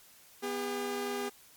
sawtooth tone pair together, 246.9 / 403.8 Hz, B3 / G#4, 0 / -49 cents, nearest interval major sixth, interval 851 cents, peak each -35 / -30 dBFS, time 0.42-1.3 s, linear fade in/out 20 ms, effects white hiss -58 dBFS RMS until 1.56 s + MP3 96 kbps

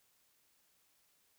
silence, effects white hiss -73 dBFS RMS until 1.38 s

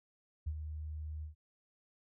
sine tone with ADSR envelope, 76.9 Hz, D#2, 20 cents flat, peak -32 dBFS, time 0.46-1.35 s, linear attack 14 ms, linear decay 61 ms, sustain -7 dB, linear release 120 ms, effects none

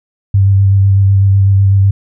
sine tone with vibrato, 98 Hz, G2, in tune, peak -5 dBFS, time 0.34-1.91 s, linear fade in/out 5 ms, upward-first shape square, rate 8 Hz, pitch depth 16 cents each way, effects none

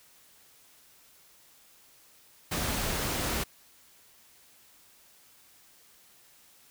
pink noise, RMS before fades -31 dBFS, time 2.51-3.44 s, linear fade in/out 10 ms, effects white hiss -59 dBFS RMS until 6.7 s

